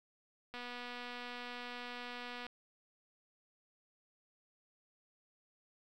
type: click train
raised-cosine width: 0.3 ms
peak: -30 dBFS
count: 471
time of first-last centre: 0.54-2.466 s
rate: 244 Hz
effects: 11-bit